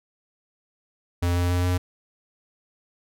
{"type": "tone with pitch steps", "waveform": "square", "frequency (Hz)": [87.4, 88.21, 89.03, 89.86], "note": ["F2", "F2", "F2", "F2"], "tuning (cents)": [2, 18, 34, 50], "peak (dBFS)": -21, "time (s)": [1.22, 1.78], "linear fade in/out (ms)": 10, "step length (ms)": 140, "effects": []}